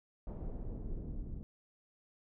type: noise with low-pass filter sweep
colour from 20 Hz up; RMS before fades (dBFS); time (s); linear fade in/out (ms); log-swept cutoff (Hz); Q
brown; -41; 0.27-1.43; 0; 710 to 260; 1.1
effects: none